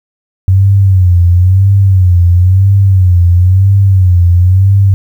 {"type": "tone with vibrato", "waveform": "sine", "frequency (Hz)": 92.9, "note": "F#2", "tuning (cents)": 7, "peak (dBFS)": -3, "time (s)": [0.48, 4.94], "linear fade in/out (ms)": 0, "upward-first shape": "sine", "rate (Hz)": 0.99, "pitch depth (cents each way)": 110, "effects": ["7-bit"]}